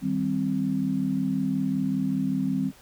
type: chord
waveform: sine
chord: C minor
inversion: first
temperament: just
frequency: 156.98 / 196.22 / 261.6 Hz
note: Eb3 / G3 / C4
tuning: +16 / +2 / 0 cents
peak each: -31 / -27 / -26 dBFS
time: 0.01-2.72 s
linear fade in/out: 50 ms
effects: pink hiss -53 dBFS RMS until 2.81 s